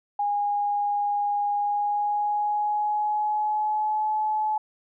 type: tone with pitch glide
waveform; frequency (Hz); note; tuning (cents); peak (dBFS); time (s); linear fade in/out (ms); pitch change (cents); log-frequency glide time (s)
sine; 820 to 857.8; G#5 to A5; -22 to -44; -22; 0.19-4.58; 5; +78; 1.55-4.1
effects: none

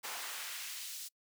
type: noise with high-pass filter sweep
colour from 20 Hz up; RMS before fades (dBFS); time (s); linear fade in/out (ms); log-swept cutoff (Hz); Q
pink; -43; 0.03-1.09; 20; 720 to 5100; 0.82
effects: noise-tail reverb RT60 0.1 s tail -26 dB re dry

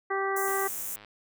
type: harmonic tone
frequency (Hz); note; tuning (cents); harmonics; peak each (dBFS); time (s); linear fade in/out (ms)
390; G4; -9; 1 / 2 / 3 / 4 / 5; -30 / -33 / -32 / -36 / -35; 0.1-0.68; 10
type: high-pass noise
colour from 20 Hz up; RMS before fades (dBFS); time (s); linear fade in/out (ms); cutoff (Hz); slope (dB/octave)
white; -35; 0.36-0.96; 5; 6200; 48
type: click train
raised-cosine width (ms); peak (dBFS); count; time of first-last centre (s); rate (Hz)
0.3; -32; 60; 0.48-1.047; 104
effects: none

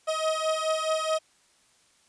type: beating tone pair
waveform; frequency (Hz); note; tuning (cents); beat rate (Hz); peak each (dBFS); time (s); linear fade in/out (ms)
30% pulse; 630 / 634.7; D#5 / D#5; +21 / +34; 4.7; -25 / -26; 0.07-1.19; 20
effects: white hiss -63 dBFS RMS until 2.08 s + resampled to 22050 Hz

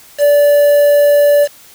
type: tone with quantisation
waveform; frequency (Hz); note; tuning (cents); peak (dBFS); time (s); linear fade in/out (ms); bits
triangle; 580; D5; -22; -4; 0.18-1.48; 50; 4
effects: white hiss -41 dBFS RMS until 1.74 s

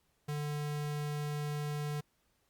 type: tone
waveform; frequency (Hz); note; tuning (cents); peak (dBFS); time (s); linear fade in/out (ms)
square; 147.9; D3; +13; -35; 0.28-2.01; 10
effects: pink hiss -75 dBFS RMS until 2.49 s + Opus 48 kbps

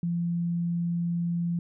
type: tone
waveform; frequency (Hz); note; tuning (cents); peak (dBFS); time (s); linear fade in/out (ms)
sine; 171.4; F3; -32; -25; 0.03-1.59; 2
effects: none

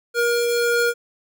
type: tone pair together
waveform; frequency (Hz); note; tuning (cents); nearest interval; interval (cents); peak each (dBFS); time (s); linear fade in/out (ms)
square; 474.5 / 1422; A#4 / F6; +31 / +31; octave + perfect fifth; 1900; -19 / -25; 0.14-0.94; 50
effects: none

